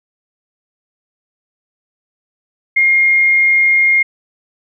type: tone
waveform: sine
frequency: 2131 Hz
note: C7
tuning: 31 cents sharp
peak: -8 dBFS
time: 2.76-4.03 s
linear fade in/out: 10 ms
effects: none

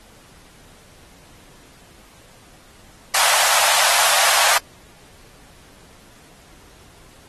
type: high-pass noise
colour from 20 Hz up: pink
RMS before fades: -17 dBFS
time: 3.14-4.58 s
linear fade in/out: 5 ms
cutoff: 620 Hz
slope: 48 dB/octave
effects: pink hiss -49 dBFS RMS until 7.28 s + AAC 32 kbps

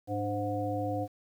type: harmonic tone with a mistuned harmonic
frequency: 103.83 Hz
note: G#2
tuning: in tune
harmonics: 1 / 3 / 5 / 7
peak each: -35 / -35 / -35 / -35 dBFS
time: 0.07-1.08 s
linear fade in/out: 50 ms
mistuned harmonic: 3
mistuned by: -81 cents
effects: 10-bit

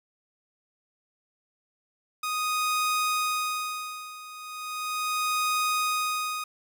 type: tone with tremolo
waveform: sawtooth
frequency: 1244.5 Hz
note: D#6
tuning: in tune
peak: -20 dBFS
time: 2.23-6.44 s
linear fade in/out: 5 ms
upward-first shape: sine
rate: 0.37 Hz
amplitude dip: 85%
effects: none

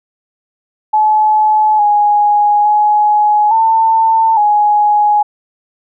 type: tone with pitch steps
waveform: sine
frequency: 857 / 830 / 840 / 895 / 835 Hz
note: A5 / G#5 / G#5 / A5 / G#5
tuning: -46 / -1 / +19 / +29 / +9 cents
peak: -7 dBFS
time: 0.93-5.23 s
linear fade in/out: 10 ms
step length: 860 ms
effects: none

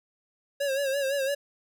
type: tone with vibrato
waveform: square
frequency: 550 Hz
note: C#5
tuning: 14 cents flat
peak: -26 dBFS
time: 0.6-1.35 s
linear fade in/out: 10 ms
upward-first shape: sine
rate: 5.9 Hz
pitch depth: 67 cents each way
effects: none

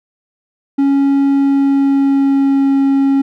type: tone with pitch glide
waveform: triangle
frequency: 277.2 to 273.9 Hz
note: C#4 to C#4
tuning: 0 to -21 cents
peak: -7 dBFS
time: 0.78-3.22 s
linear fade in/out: 10 ms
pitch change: -21 cents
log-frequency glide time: 1.28-2.79 s
effects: none

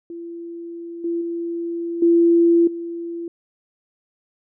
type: tone with level steps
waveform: sine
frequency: 339 Hz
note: E4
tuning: 49 cents sharp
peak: -30 / -20 / -23 / -11 / -26 dBFS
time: 0.1-3.28 s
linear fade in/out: 2 ms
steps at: 1.04 / 1.21 / 2.02 / 2.67 s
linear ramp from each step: 5 ms
effects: none

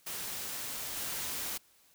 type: noise with level steps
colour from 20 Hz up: white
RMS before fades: -39 / -37 dBFS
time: 0.06-1.58 s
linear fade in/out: 10 ms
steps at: 0.96 s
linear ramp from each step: 10 ms
effects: white hiss -65 dBFS RMS until 1.94 s

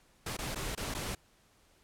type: noise with dropouts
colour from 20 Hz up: pink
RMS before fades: -37 dBFS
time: 0.26-1.15 s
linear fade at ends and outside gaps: 5 ms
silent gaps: 0.369-0.387 / 0.548-0.557 / 0.751-0.774 / 0.941-0.947 s
effects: pink hiss -66 dBFS RMS until 1.83 s + low-pass 12000 Hz 12 dB/octave

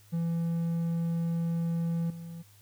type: tone with level steps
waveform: triangle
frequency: 167.5 Hz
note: E3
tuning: 28 cents sharp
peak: -25 / -37 dBFS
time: 0.12-2.43 s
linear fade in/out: 20 ms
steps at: 2.1 s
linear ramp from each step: 2 ms
effects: added 102 Hz sine -57 dBFS peak until 2.61 s + white hiss -61 dBFS RMS until 2.61 s

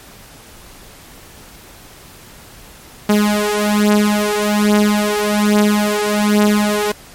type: beating tone pair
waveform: sawtooth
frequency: 208 / 209.2 Hz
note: G#3 / G#3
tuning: +3 / +13 cents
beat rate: 1.2 Hz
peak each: -11 dBFS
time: 3.09-6.92 s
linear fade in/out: 5 ms
effects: pink hiss -40 dBFS RMS until 7.14 s + MP3 64 kbps

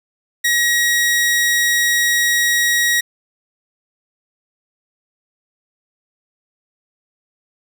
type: tone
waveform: sawtooth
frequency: 1900 Hz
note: A#6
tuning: 33 cents sharp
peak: -10 dBFS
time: 0.44-3.01 s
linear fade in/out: 10 ms
effects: none

